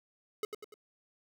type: tone with echo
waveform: square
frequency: 424.4 Hz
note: G#4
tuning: 38 cents sharp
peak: -32 dBFS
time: 0.43-0.45 s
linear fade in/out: 2 ms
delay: 97 ms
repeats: 3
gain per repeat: -6 dB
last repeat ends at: 0.741 s
effects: none